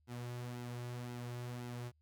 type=tone with flanger; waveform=sawtooth; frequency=121.8 Hz; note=B2; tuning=24 cents flat; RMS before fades=-44 dBFS; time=0.07-1.92 s; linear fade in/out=50 ms; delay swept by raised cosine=1.7 to 4.4 ms; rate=1.9 Hz; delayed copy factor=-0.5; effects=added 76 Hz sine -70 dBFS peak until 2.01 s